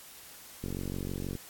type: click train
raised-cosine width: 3 ms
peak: -23 dBFS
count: 34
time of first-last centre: 0.64-1.353 s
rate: 46.3 Hz
effects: white hiss -50 dBFS RMS until 1.49 s + AAC 64 kbps